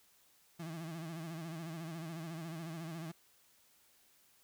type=tone with vibrato; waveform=35% pulse; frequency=163.6 Hz; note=E3; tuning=13 cents flat; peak=-40 dBFS; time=0.59-3.12 s; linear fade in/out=10 ms; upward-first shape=sine; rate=14 Hz; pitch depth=81 cents each way; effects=white hiss -68 dBFS RMS until 4.43 s